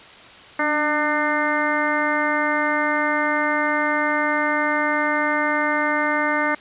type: harmonic tone with a mistuned harmonic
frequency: 300 Hz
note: D4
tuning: 37 cents sharp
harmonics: 1 / 2 / 3 / 4 / 5 / 6 / 7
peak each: -26 / -26 / -26 / -26 / -26 / -26 / -26 dBFS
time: 0.59-6.55 s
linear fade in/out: 5 ms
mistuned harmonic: 1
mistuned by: -42 cents
effects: white hiss -43 dBFS RMS until 6.6 s + resampled to 8000 Hz